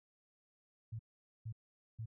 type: tone bursts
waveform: sine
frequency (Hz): 111.9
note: A2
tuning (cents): +30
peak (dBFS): -40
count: 3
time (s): 0.92-2.059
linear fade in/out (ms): 10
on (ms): 73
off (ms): 460
effects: none